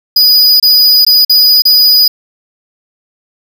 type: tone with dropouts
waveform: square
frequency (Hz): 4943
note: D#8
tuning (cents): -12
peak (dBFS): -4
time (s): 0.16-2.08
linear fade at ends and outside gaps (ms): 5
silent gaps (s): 0.6-0.626 / 1.049-1.065 / 1.249-1.295 / 1.621-1.652
effects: 7-bit